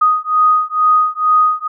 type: beating tone pair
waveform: sine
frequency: 1244.5 / 1246.7 Hz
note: D#6 / D#6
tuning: 0 / +3 cents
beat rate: 2.2 Hz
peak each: -13 dBFS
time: 0.01-1.68 s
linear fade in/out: 10 ms
effects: none